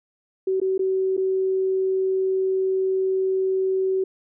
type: tone with dropouts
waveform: sine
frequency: 379.4 Hz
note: F#4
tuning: 43 cents sharp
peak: -19 dBFS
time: 0.47-4.04 s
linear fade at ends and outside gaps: 5 ms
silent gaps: 0.601-0.615 / 0.779-0.792 / 1.168-1.176 s
effects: none